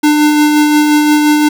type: tone with tremolo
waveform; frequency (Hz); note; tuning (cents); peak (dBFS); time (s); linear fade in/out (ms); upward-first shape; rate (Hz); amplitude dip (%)
square; 299.4; D4; +33; -6; 0.03-1.49; 10; sine; 5.7; 30
effects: none

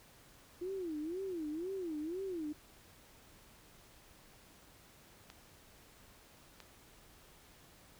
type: tone with vibrato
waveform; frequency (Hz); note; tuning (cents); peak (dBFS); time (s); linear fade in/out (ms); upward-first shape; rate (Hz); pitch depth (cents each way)
sine; 341.2; F4; -40; -37; 0.61-2.53; 10; sine; 2; 230
type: clicks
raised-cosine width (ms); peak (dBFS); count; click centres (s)
0.2; -33; 2; 5.301 / 6.603
effects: pink hiss -61 dBFS RMS until 7.99 s

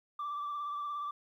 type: tone with vibrato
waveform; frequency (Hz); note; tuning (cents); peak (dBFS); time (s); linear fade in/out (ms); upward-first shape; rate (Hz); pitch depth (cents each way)
sine; 1169; D6; -8; -33; 0.19-1.11; 5; triangle; 17; 37
effects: tanh soft clip ceiling -33 dBFS + 12-bit

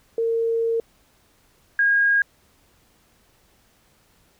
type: tone pair in turn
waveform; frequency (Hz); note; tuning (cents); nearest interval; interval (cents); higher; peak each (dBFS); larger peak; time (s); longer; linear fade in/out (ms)
sine; 457.6 / 1630.7; A#4 / G#6; -32 / -32; octave + minor seventh; 2200; second; -19 / -15; second; 0.18-0.8 / 1.79-2.22; first; 2
effects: pink hiss -60 dBFS RMS until 4.39 s

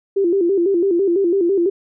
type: tone with vibrato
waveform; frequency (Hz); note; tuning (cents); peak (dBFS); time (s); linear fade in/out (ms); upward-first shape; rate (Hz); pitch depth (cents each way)
sine; 367.5; F#4; -12; -13; 0.16-1.7; 10; square; 6; 120
effects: none

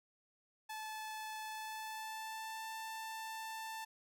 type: tone with pitch glide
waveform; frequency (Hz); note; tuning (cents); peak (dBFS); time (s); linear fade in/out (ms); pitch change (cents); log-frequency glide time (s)
sawtooth; 868 to 887.3; A5 to A5; -24 to +14; -39; 0.69-3.85; 10; +38; 1.47-2.67
effects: none

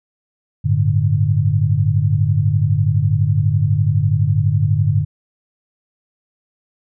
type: chord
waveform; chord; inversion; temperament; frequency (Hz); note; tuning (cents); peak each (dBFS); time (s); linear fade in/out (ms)
sine; G suspended second; none; equal; 98 / 110 / 146.83; G2 / A2 / D3; 0 / 0 / 0; -17; 0.64-5.05; 20
effects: none

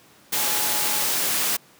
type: tone in noise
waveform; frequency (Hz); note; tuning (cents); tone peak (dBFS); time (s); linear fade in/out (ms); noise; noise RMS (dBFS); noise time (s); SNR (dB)
sine; 844; G#5; +28; -34; 0.36-1.05; 10; white; -23; 0.32-1.57; -14
effects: pink hiss -53 dBFS RMS until 1.79 s + high-pass 150 Hz 12 dB/octave

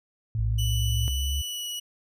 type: tone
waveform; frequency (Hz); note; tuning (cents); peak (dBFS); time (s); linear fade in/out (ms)
sine; 110; A2; 0; -25; 0.35-1.08; 0
type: linear sweep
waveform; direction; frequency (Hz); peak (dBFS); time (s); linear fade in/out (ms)
sine; up; 55 to 71.8; -25; 0.38-1.42; 10
type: tone with pitch glide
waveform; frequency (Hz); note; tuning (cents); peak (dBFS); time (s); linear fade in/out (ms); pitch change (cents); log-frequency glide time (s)
sawtooth; 2968 to 2929; F#7 to F#7; +5 to -18; -28; 0.58-1.8; 10; -23; 1.37-1.68
effects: none

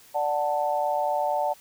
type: chord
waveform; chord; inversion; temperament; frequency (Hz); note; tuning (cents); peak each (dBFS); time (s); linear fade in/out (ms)
sine; D major; none; equal with one note detuned; 587.3 / 740 / 884.1; D5 / F#5 / A5; 0 / 0 / +8; -27; 0.14-1.54; 20
effects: white hiss -53 dBFS RMS until 1.6 s

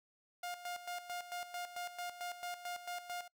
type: tone with tremolo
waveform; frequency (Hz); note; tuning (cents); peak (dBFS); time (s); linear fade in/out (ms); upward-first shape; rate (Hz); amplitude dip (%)
sawtooth; 708; F5; +23; -36; 0.43-3.28; 5; square; 4.5; 70
effects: noise-tail reverb RT60 0.1 s tail -24 dB re dry

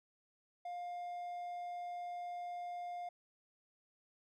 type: tone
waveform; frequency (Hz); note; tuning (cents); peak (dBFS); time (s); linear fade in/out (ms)
triangle; 706; F5; +19; -39; 0.65-3.09; 5
effects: none

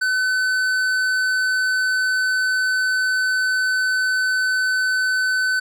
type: tone with tanh clipping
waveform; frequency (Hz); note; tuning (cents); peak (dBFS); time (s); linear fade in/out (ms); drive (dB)
triangle; 1514; F#6; +39; -19; 0.01-5.6; 10; 16
effects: none

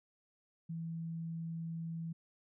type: tone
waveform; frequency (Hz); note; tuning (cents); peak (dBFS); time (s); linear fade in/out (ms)
sine; 164.81; E3; 0; -38; 0.69-2.13; 10
effects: none

